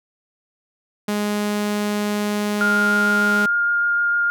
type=tone; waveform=sawtooth; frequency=207.7 Hz; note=G#3; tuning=in tune; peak=-16 dBFS; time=1.08-3.46 s; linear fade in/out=5 ms
type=tone with vibrato; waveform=sine; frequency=1412 Hz; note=F6; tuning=19 cents sharp; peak=-16 dBFS; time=2.61-4.3 s; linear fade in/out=0 ms; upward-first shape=triangle; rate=6.6 Hz; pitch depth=8 cents each way
effects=none